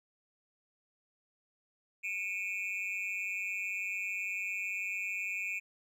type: tone with amplitude modulation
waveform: triangle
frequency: 2434 Hz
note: D#7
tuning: 39 cents flat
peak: -28 dBFS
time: 2.03-5.6 s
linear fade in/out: 20 ms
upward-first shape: sine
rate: 193 Hz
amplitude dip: 100%
effects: none